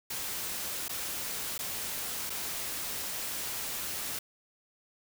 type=noise with dropouts; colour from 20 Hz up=white; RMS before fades=-36 dBFS; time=0.1-4.19 s; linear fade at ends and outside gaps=5 ms; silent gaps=0.883-0.893 / 1.579-1.59 / 2.297-2.301 s; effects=none